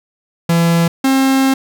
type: tone pair in turn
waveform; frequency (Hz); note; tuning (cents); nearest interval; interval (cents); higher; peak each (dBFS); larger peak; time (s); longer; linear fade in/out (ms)
45% pulse; 168.3 / 267.2; E3 / C4; +36 / +36; minor sixth; 800; second; -10; neither; 0.49-0.88 / 1.04-1.54; second; 5
effects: none